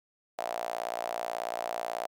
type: tone with high-pass filter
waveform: sawtooth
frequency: 58.27 Hz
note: A#1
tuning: in tune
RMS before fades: -35 dBFS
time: 0.38-2.07 s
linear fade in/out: 10 ms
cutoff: 680 Hz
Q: 6.2
effects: none